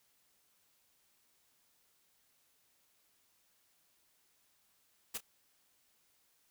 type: noise with echo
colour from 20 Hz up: white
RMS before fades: -39 dBFS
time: 5.14-5.18 s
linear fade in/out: 10 ms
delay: 29 ms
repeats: 1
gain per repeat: -15 dB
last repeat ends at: 5.209 s
effects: white hiss -73 dBFS RMS until 6.5 s